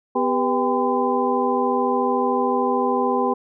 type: tone cluster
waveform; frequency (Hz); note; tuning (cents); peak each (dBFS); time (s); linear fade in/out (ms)
sine; 250.8 / 398 / 491.6 / 795 / 1018; B3 / G4 / B4 / G5 / C6; +27 / +26 / -8 / +24 / -48; -24; 0.15-3.34; 10
effects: none